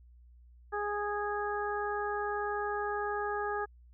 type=harmonic tone; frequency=413.4 Hz; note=G#4; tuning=8 cents flat; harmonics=1 / 2 / 3 / 4; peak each=-35 / -36 / -38 / -39 dBFS; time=0.72-3.66 s; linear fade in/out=20 ms; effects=added 60 Hz sine -54 dBFS peak until 3.93 s